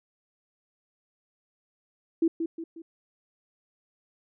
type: tone with echo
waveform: sine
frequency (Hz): 329.6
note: E4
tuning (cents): 0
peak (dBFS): -19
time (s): 2.22-2.28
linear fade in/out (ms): 5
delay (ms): 180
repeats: 3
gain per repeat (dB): -7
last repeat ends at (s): 2.82
effects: none